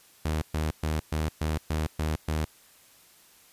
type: tone bursts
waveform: sawtooth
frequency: 77.78 Hz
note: D#2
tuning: in tune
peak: -22 dBFS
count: 8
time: 0.25-2.45 s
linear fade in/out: 5 ms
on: 170 ms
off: 120 ms
effects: white hiss -57 dBFS RMS until 3.52 s + resampled to 32000 Hz